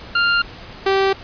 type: tone pair in turn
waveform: sawtooth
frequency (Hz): 1396.9 / 388.5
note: F6 / G4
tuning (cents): 0 / -16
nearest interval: octave + minor seventh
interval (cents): 2216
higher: first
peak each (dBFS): -10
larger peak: neither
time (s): 0.15-0.42 / 0.86-1.13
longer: neither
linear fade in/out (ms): 5
effects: pink hiss -37 dBFS RMS until 1.23 s + resampled to 11025 Hz